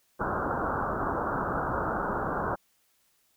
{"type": "low-pass noise", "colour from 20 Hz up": "white", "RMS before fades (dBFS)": -30, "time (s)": [0.19, 2.56], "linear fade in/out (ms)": 20, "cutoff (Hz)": 1500, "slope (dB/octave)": 96, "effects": ["white hiss -69 dBFS RMS until 3.36 s"]}